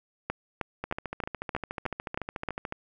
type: two click trains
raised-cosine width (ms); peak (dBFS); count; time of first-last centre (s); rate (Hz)
0.5; -14 / -18; 8 / 27; 0.3-2.487 / 0.84-2.724; 3.2 / 13.8
effects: none